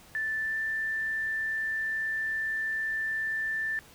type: tone with pitch glide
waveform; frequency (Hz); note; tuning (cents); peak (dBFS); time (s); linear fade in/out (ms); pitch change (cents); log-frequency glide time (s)
sine; 1760 to 1771.2; A6 to A6; 0 to +11; -28; 0.15-3.79; 0; +11; 0.4-0.56
effects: pink hiss -54 dBFS RMS until 3.94 s